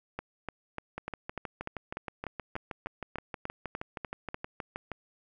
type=two click trains; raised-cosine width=0.5 ms; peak=-20 / -21 dBFS; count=15 / 26; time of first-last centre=0.19-4.344 / 0.98-4.917 s; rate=3.37 / 6.35 Hz; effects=none